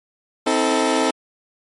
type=chord; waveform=20% pulse; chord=A diminished; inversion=first; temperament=equal with one note detuned; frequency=261.6 / 319.1 / 440 Hz; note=C4 / Eb4 / A4; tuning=0 / +44 / 0 cents; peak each=-16 dBFS; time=0.46-1.11 s; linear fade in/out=10 ms; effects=MP3 48 kbps